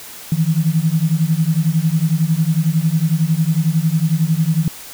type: beating tone pair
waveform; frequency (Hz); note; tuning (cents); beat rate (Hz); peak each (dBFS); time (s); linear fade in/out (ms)
sine; 155.56 / 166.56; D#3 / E3; 0 / +18; 11; -16; 0.32-4.68; 2
effects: white hiss -35 dBFS RMS until 4.93 s